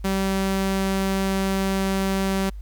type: tone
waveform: sawtooth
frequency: 193 Hz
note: G3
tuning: 27 cents flat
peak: -17 dBFS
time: 0.04-2.5 s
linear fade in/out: 10 ms
effects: added 50 Hz sine -32 dBFS peak until 2.61 s + pink hiss -62 dBFS RMS until 2.61 s